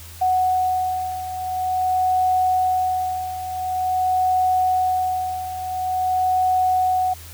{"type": "beating tone pair", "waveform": "sine", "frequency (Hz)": [740, 740.47], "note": ["F#5", "F#5"], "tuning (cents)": [0, 1], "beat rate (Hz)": 0.47, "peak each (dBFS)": [-24, -19], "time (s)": [0.21, 7.14], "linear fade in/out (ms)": 10, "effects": ["added 83 Hz sine -39 dBFS peak until 7.33 s", "white hiss -42 dBFS RMS until 7.33 s"]}